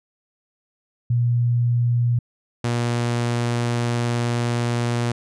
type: tone pair in turn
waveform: sine / sawtooth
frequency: 120 / 119.38 Hz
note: B2 / A#2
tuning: -49 / +42 cents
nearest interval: unison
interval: 9 cents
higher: first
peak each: -16 dBFS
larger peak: neither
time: 1.1-2.19 / 2.64-5.12 s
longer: second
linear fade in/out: 5 ms
effects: resampled to 22050 Hz